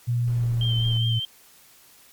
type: tone with pitch glide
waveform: sine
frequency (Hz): 120.1 to 115.14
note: B2 to A#2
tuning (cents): -48 to -21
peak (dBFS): -20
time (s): 0.07-1.2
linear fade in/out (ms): 20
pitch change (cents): -73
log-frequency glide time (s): 0.3-0.85
type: noise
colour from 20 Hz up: brown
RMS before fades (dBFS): -38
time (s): 0.27-0.98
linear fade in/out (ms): 10
type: tone with vibrato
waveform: sine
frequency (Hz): 3136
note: G7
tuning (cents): 0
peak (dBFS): -26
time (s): 0.61-1.25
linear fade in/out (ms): 2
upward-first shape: triangle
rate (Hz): 4.9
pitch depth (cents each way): 34
effects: white hiss -53 dBFS RMS until 2.12 s + MP3 96 kbps